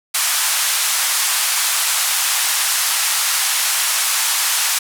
white band-pass noise, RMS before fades -18 dBFS, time 0.14-4.79 s, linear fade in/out 10 ms, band 830 to 12000 Hz, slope 24 dB/octave, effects none

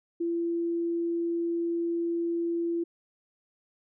sine tone, 338.8 Hz, E4, 48 cents sharp, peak -26 dBFS, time 0.2-2.84 s, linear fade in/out 10 ms, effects none

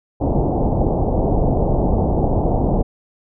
pink low-pass noise, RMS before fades -17 dBFS, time 0.2-2.83 s, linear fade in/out 20 ms, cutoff 830 Hz, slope 48 dB/octave, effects none

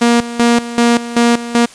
sawtooth tone with tremolo, 236.4 Hz, A#3, 24 cents sharp, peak -4 dBFS, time 0.01-1.66 s, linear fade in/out 10 ms, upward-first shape square, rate 2.6 Hz, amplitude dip 80%, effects white hiss -38 dBFS RMS until 1.74 s + resampled to 22050 Hz

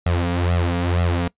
sawtooth tone with flanger, 87.1 Hz, F2, 4 cents flat, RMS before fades -20 dBFS, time 0.06-1.28 s, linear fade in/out 5 ms, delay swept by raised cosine 1.5 to 4.3 ms, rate 2.1 Hz, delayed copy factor +0.9, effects noise-tail reverb RT60 0.1 s tail -22 dB re dry + resampled to 8000 Hz

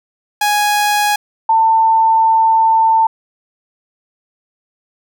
sawtooth / sine tone pair in turn, 830.6 / 894.6 Hz, G#5 / A5, 0 / +28 cents, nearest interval minor second, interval 128 cents, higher second, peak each -8 / -8 dBFS, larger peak neither, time 0.41-1.16 / 1.49-3.07 s, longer second, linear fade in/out 5 ms, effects none

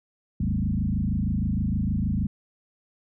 sine tone with frequency modulation, 140 Hz, C#3, 18 cents sharp, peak -22 dBFS, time 0.4-2.27 s, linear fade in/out 5 ms, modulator 26.4 Hz, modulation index 3.4, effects none

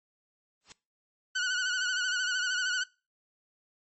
white noise with exponential growth, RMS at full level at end -42 dBFS, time 0.61-0.72 s, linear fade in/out 0 ms, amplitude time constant 22 ms
sawtooth tone with vibrato, 1480 Hz, F#6, in tune, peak -24 dBFS, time 1.35-2.84 s, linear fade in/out 10 ms, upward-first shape sine, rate 13 Hz, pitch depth 57 cents each way
effects noise-tail reverb RT60 0.3 s tail -22 dB re dry + MP3 32 kbps

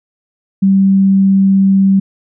sine tone, 194 Hz, G3, 18 cents flat, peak -6 dBFS, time 0.62-2 s, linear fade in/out 10 ms, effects none

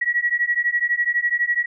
sine beating tone pair, 1916 / 1928 Hz, A#6 / B6, +47 / -42 cents, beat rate 12 Hz, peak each -21 dBFS, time 0.01-1.66 s, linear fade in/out 10 ms, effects none

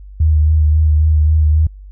sine tone with vibrato, 77.2 Hz, D#2, 13 cents flat, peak -8 dBFS, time 0.2-1.67 s, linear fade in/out 5 ms, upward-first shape sine, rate 3.7 Hz, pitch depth 29 cents each way, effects added 49 Hz sine -32 dBFS peak until 1.91 s

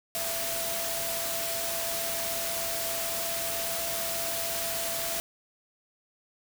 sine tone in noise, 670 Hz, E5, 28 cents sharp, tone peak -36 dBFS, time 0.15-5.2 s, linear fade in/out 0 ms, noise white, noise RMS -32 dBFS, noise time 0.15-5.2 s, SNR -7 dB, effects none

